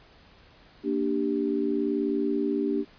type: chord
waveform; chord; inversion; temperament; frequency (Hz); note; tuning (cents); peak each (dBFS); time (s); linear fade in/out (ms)
sine; G minor; first; equal; 233.1 / 293.7 / 392; Bb3 / D4 / G4; 0 / 0 / 0; -30 / -27 / -28; 0.83-2.85; 50
effects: pink hiss -55 dBFS RMS until 2.98 s + resampled to 11025 Hz